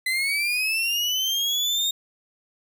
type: linear sweep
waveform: 35% pulse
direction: up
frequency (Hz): 2018 to 3707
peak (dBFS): -20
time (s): 0.06-1.91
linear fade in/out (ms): 5
effects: none